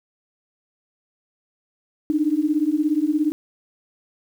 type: beating tone pair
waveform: sine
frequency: 293.7 / 310.7 Hz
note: D4 / D#4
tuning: 0 / -2 cents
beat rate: 17 Hz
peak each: -21 / -20 dBFS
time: 2.1-3.32 s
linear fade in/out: 0 ms
effects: 8-bit